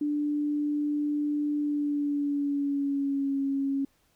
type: tone with pitch glide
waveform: sine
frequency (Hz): 294.6 to 274.9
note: D4 to C#4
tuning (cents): +6 to -14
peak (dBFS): -25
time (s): 0.01-3.85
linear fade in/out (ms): 5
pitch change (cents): -120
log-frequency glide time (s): 1.58-3.4
effects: pink hiss -68 dBFS RMS until 4.15 s